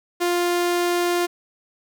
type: tone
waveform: sawtooth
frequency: 350.4 Hz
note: F4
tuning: 6 cents sharp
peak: -15 dBFS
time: 0.2-1.27 s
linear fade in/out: 20 ms
effects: none